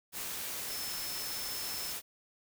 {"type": "tone in noise", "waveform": "sine", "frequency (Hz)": 5274, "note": "E8", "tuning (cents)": 0, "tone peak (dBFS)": -41, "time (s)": [0.67, 1.95], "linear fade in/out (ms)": 50, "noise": "white", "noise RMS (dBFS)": -39, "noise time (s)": [0.12, 2.02], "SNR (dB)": -5, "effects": []}